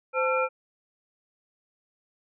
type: tone cluster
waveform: sine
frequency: 517 / 882 / 1354 / 2399 Hz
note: C5 / A5 / E6 / D7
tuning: -21 / +4 / +46 / +36 cents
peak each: -25 / -32 / -27 / -31 dBFS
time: 0.13-0.49 s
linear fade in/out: 50 ms
effects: none